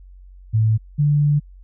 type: tone pair in turn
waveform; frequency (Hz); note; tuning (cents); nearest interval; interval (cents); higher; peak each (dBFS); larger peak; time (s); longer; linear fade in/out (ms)
sine; 110 / 146.56; A2 / D3; 0 / -3; perfect fourth; 497; second; -13; neither; 0.53-0.78 / 0.98-1.4; second; 20
effects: added 46 Hz sine -40 dBFS peak until 1.63 s